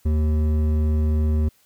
sine tone with hard clipping, 76.9 Hz, D#2, 20 cents flat, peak -19 dBFS, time 0.05-1.49 s, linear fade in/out 10 ms, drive 10 dB, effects white hiss -60 dBFS RMS until 1.65 s

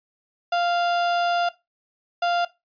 35% pulse tone bursts at uneven times, 696 Hz, F5, 6 cents flat, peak -18 dBFS, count 2, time 0.52-1.49 / 2.22-2.45 s, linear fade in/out 5 ms, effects noise-tail reverb RT60 0.2 s tail -17 dB re dry + resampled to 11025 Hz

